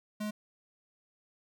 square tone, 211.1 Hz, G#3, 29 cents sharp, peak -34 dBFS, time 0.2-0.31 s, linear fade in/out 10 ms, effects none

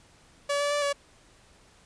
sawtooth tone with pitch steps, 571 / 577 / 583 / 568 Hz, D5 / D5 / D5 / C#5, -49 / -31 / -13 / +42 cents, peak -21 dBFS, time 0.49-0.93 s, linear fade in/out 10 ms, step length 110 ms, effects pink hiss -58 dBFS RMS until 1.85 s + resampled to 22050 Hz

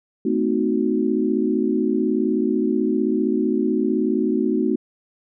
sine chord, A diminished seventh, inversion none, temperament equal with one note detuned, 220 / 255.8 / 311.1 / 370 Hz, A3 / C4 / Eb4 / Gb4, 0 / -39 / 0 / 0 cents, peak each -23 dBFS, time 0.25-4.76 s, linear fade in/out 5 ms, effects none

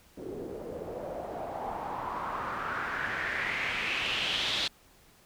white noise with low-pass filter sweep, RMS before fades -34 dBFS, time 0.17-4.68 s, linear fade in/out 5 ms, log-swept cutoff 370 to 3800 Hz, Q 3.8, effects pink hiss -60 dBFS RMS until 5.25 s

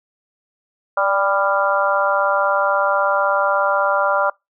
harmonic tone with a mistuned harmonic, 198.2 Hz, G3, 19 cents sharp, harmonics 3 / 4 / 5 / 6 / 7, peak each -19 / -23 / -22 / -22 / -20 dBFS, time 0.97-4.3 s, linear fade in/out 5 ms, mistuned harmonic 3, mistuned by -24 cents, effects noise-tail reverb RT60 0.2 s tail -26 dB re dry

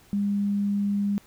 sine tone, 202.2 Hz, G#3, 46 cents flat, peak -22 dBFS, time 0.13-1.18 s, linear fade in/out 0 ms, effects pink hiss -56 dBFS RMS until 1.26 s

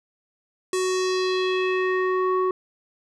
square tone with low-pass filter sweep, 371.3 Hz, F#4, 6 cents sharp, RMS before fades -23 dBFS, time 0.73-2.51 s, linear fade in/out 2 ms, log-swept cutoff 8600 to 950 Hz, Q 2.4, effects none

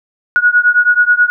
sine beating tone pair, 1452 / 1461.3 Hz, F#6 / F#6, -33 / -22 cents, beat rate 9.3 Hz, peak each -10 / -11 dBFS, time 0.36-1.3 s, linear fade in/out 0 ms, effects none

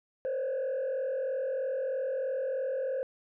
sine tone with frequency modulation, 529 Hz, C5, 19 cents sharp, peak -27 dBFS, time 0.25-3.03 s, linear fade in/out 0 ms, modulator 43.1 Hz, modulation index 0.77, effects tanh soft clip ceiling -28 dBFS

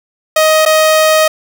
sawtooth tone with dropouts, 627 Hz, D#5, 13 cents sharp, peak -3 dBFS, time 0.36-1.28 s, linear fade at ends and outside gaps 5 ms, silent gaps 0.653-0.66 s, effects none

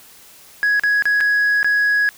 sine tone with dropouts, 1668 Hz, G#6, 7 cents sharp, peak -11 dBFS, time 0.63-2.09 s, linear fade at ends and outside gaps 0 ms, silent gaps 0.796-0.836 / 1.023-1.055 / 1.205-1.209 / 1.63-1.645 s, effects tanh soft clip ceiling -12 dBFS + white hiss -45 dBFS RMS until 2.17 s

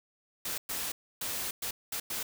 white noise bursts at uneven times, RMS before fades -35 dBFS, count 6, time 0.45-0.58 / 0.69-0.92 / 1.21-1.51 / 1.62-1.71 / 1.92-2 / 2.1-2.23 s, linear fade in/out 5 ms, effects none

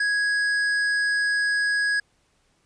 sine tone with tanh clipping, 1661.2 Hz, G#6, in tune, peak -22 dBFS, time 0-2 s, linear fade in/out 5 ms, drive 11 dB, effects pink hiss -66 dBFS RMS until 2.65 s + resampled to 22050 Hz

